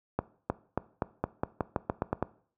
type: accelerating click train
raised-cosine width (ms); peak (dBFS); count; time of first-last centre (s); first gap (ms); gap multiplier
1; -13; 12; 0.19-2.226; 310; 0.89
effects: noise-tail reverb RT60 0.5 s tail -19 dB re dry + high-pass 60 Hz 12 dB/octave